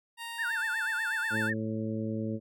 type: tone with pitch glide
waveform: 15% pulse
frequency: 930 to 882.9 Hz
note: A#5 to A5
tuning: -4 to +6 cents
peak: -31 dBFS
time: 0.17-1.51 s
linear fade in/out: 50 ms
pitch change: -90 cents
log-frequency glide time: 0.46-0.63 s
type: tone with vibrato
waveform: sine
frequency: 1615 Hz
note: G#6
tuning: 49 cents flat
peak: -29 dBFS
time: 0.38-1.54 s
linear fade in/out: 20 ms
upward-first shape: sine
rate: 8.2 Hz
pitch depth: 230 cents each way
type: harmonic tone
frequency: 110 Hz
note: A2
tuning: in tune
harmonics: 1 / 2 / 3 / 4 / 5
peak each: -36 / -33 / -38 / -41 / -41 dBFS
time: 1.3-2.4 s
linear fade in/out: 50 ms
effects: none